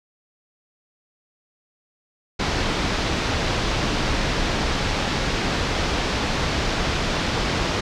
pink low-pass noise, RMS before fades -23 dBFS, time 2.39-7.81 s, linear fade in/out 10 ms, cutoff 5500 Hz, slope 24 dB/octave, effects none

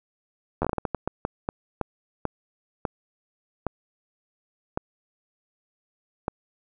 slowing click train, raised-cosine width 1 ms, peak -11 dBFS, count 18, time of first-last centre 0.62-6.281 s, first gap 11 ms, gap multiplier 1.36, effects none

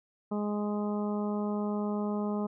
harmonic tone, 207.8 Hz, G#3, 1 cent sharp, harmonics 1 / 2 / 3 / 4 / 5 / 6, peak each -30 / -36 / -40 / -42 / -44 / -46 dBFS, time 0.31-2.47 s, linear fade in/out 10 ms, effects none

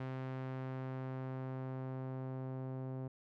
sawtooth tone with low-pass filter sweep, 130.81 Hz, C3, in tune, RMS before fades -42 dBFS, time 0-3.08 s, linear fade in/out 5 ms, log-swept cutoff 2200 to 700 Hz, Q 0.74, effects none

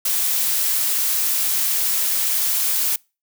blue noise, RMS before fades -20 dBFS, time 0.05-2.96 s, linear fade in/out 5 ms, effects noise-tail reverb RT60 0.3 s tail -26 dB re dry

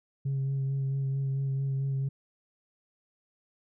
sine tone with vibrato, 136 Hz, C#3, 33 cents flat, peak -25 dBFS, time 0.25-2.09 s, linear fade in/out 10 ms, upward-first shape sine, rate 4.5 Hz, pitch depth 17 cents each way, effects tanh soft clip ceiling -25 dBFS

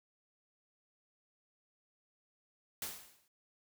white noise with exponential decay, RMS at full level -38 dBFS, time 2.82-3.28 s, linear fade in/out 2 ms, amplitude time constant 100 ms, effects none

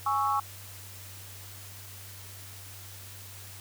sine chord, C# minor, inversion second, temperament equal, 830.6 / 1108.7 / 1318.5 Hz, G#5 / C#6 / E6, 0 / 0 / 0 cents, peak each -29 / -27 / -32 dBFS, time 0.06-0.4 s, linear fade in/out 5 ms, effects added 97 Hz sine -47 dBFS peak until 3.6 s + white hiss -47 dBFS RMS until 3.6 s

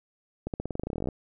accelerating click train, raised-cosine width 2 ms, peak -18 dBFS, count 19, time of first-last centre 0.47-1.087 s, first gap 68 ms, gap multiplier 0.91, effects none

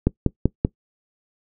click train, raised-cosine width 3 ms, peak -3 dBFS, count 4, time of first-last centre 0.07-0.649 s, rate 5.18 Hz, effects noise-tail reverb RT60 0.1 s tail -21 dB re dry

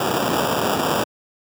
blue noise with sample-and-hold, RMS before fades -20 dBFS, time 0-1.04 s, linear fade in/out 5 ms, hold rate 2100 Hz, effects high-pass 150 Hz 12 dB/octave

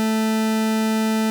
40% pulse tone, 219.8 Hz, A3, 2 cents flat, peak -17 dBFS, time 0-1.3 s, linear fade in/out 0 ms, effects none

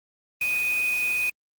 sine tone in noise, 2489 Hz, D#7, in tune, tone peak -22 dBFS, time 0.41-1.3 s, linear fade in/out 5 ms, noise white, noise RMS -36 dBFS, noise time 0.41-1.3 s, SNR +11 dB, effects Opus 24 kbps

